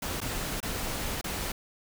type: noise with dropouts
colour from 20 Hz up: pink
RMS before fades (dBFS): -33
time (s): 0.02-1.52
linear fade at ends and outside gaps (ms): 5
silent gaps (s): 0.205-0.214 / 0.604-0.628 / 1.213-1.241
effects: none